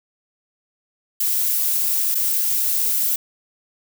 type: noise with dropouts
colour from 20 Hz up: violet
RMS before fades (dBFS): -20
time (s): 1.2-3.16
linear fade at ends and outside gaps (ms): 5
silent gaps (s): 2.146-2.151
effects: none